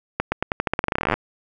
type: accelerating click train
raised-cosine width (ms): 0.5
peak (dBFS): -5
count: 23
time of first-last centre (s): 0.2-1.14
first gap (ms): 120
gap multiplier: 0.88
effects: none